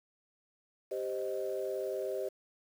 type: chord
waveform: sine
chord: C minor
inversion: second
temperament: equal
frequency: 392 / 523.3 / 622.3 Hz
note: G4 / C5 / Eb5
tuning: 0 / 0 / 0 cents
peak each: -36 / -37 / -38 dBFS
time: 0.91-2.29 s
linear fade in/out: 10 ms
effects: tanh soft clip ceiling -24 dBFS + 9-bit